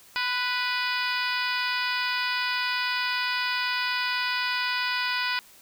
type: harmonic tone with a mistuned harmonic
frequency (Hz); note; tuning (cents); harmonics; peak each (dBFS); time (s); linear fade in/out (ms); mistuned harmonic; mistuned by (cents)
493.9; B4; 0; 2 / 3 / 4 / 5 / 6 / 7 / 8 / 9 / 10; -32 / -30 / -33 / -32 / -36 / -38 / -38 / -37 / -35; 0.16-5.39; 0; 2; +18
effects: white hiss -53 dBFS RMS until 5.61 s